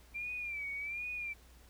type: tone with vibrato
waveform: sine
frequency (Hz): 2353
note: D7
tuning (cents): +3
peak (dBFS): -37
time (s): 0.14-1.34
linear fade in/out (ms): 20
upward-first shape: sine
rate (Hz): 1.3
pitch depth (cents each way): 89
effects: added 60 Hz sine -58 dBFS peak until 1.69 s + pink hiss -63 dBFS RMS until 1.69 s